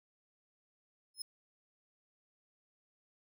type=tone with exponential growth; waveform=25% pulse; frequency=5160 Hz; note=E8; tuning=38 cents flat; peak=-30 dBFS; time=1.14-1.22 s; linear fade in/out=5 ms; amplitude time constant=16 ms; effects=none